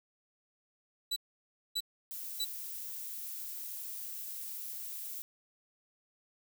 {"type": "tone bursts", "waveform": "40% pulse", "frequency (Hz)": 3951, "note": "B7", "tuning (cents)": 0, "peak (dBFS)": -30, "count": 3, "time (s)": [1.11, 2.449], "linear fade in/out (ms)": 10, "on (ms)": 53, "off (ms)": 590}
{"type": "noise", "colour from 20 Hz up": "violet", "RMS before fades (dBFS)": -42, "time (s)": [2.11, 5.22], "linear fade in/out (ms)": 0}
{"effects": []}